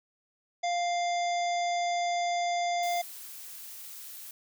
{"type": "harmonic tone", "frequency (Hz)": 698.5, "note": "F5", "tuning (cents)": 0, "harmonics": [1, 3, 5, 7, 9, 10], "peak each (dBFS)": [-27, -37, -41, -44, -46, -47], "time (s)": [0.63, 3.02], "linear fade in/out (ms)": 10}
{"type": "noise", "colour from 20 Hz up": "blue", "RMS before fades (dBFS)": -44, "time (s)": [2.83, 4.31], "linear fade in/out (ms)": 2}
{"effects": []}